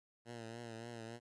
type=tone with vibrato; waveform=10% pulse; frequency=115.8 Hz; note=A#2; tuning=11 cents flat; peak=-38 dBFS; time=0.25-1.2 s; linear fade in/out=50 ms; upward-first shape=triangle; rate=3.5 Hz; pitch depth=64 cents each way; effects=resampled to 22050 Hz + 13-bit